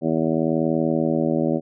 harmonic tone, 80.7 Hz, E2, 36 cents flat, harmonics 2 / 3 / 4 / 5 / 6 / 7 / 8 / 9, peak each -26 / -23 / -24 / -27 / -36 / -26 / -32 / -35 dBFS, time 0.01-1.61 s, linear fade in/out 50 ms, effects none

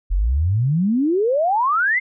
sine exponential sweep, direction up, 41.2 to 2137 Hz, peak -15 dBFS, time 0.1-2 s, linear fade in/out 20 ms, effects none

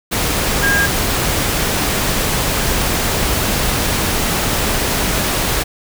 sine tone in noise, 1622 Hz, G#6, 41 cents flat, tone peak -13 dBFS, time 0.62-0.87 s, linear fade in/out 20 ms, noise pink, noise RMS -17 dBFS, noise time 0.11-5.64 s, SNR +1 dB, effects none

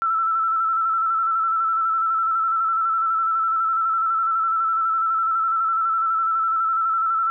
sine tone with vibrato, 1329 Hz, E6, 14 cents sharp, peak -18 dBFS, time 0.02-7.3 s, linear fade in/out 0 ms, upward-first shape square, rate 12 Hz, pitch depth 27 cents each way, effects none

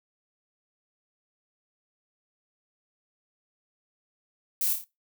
violet noise with echo, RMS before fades -27 dBFS, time 4.61-4.73 s, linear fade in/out 2 ms, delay 28 ms, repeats 4, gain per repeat -5 dB, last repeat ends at 4.842 s, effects noise-tail reverb RT60 0.2 s tail -18 dB re dry

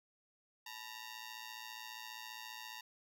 10% pulse ring-modulated tone, 926 Hz, A#5, 12 cents flat, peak -35 dBFS, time 0.66-2.81 s, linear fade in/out 5 ms, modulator 57.4 Hz, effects none

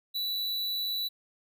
square tone, 3951 Hz, B7, in tune, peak -30 dBFS, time 0.14-1.09 s, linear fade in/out 20 ms, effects none

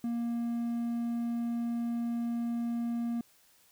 triangle tone, 235 Hz, A#3, 14 cents sharp, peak -28 dBFS, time 0.04-3.21 s, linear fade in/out 2 ms, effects white hiss -64 dBFS RMS until 3.71 s

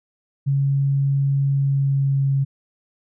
sine tone with pitch glide, 138.59 to 137.16 Hz, C#3 to C#3, 0 to -18 cents, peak -16 dBFS, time 0.46-2.45 s, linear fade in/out 20 ms, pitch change -18 cents, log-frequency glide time 1.52-2.31 s, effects none

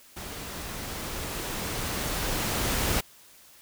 pink noise with level ramp, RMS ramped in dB -39 to -26 dBFS, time 0.16-3.01 s, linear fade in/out 10 ms, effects white hiss -54 dBFS RMS until 3.61 s

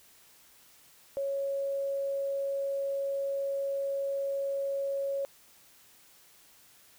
sine tone, 553 Hz, C#5, 4 cents flat, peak -29 dBFS, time 1.17-5.25 s, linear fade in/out 0 ms, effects white hiss -59 dBFS RMS until 6.98 s

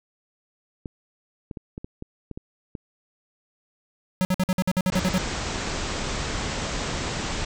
clicks, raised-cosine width 3 ms, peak -21 dBFS, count 9, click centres 0.858 / 1.512 / 1.572 / 1.779 / 1.845 / 2.024 / 2.313 / 2.375 / 2.752 s
square tone bursts, 185 Hz, F#3, in tune, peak -20 dBFS, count 11, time 4.21-5.18 s, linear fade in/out 0 ms, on 40 ms, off 53 ms
pink low-pass noise, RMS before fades -29 dBFS, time 4.92-7.45 s, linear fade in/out 5 ms, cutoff 8000 Hz, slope 96 dB/octave
effects none

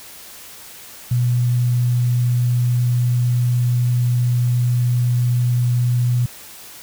sine tone, 122.3 Hz, B2, 16 cents flat, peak -14 dBFS, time 1.11-6.26 s, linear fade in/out 5 ms, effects white hiss -39 dBFS RMS until 6.82 s

